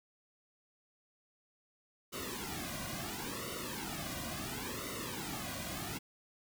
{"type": "noise with flanger", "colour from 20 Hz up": "pink", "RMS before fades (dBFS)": -41, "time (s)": [2.12, 5.99], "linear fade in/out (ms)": 20, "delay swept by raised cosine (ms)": [1.2, 2.3], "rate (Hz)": 0.72, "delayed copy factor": -0.95, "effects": []}